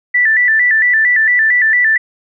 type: tone with vibrato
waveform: sine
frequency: 1864.7 Hz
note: A#6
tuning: in tune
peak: -8 dBFS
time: 0.14-1.98 s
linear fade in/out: 10 ms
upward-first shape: square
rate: 4.4 Hz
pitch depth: 92 cents each way
effects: none